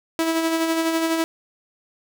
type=tone with tremolo; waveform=sawtooth; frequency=326.5 Hz; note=E4; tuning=17 cents flat; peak=-14 dBFS; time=0.19-1.24 s; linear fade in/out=0 ms; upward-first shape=sine; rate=12 Hz; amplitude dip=40%; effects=none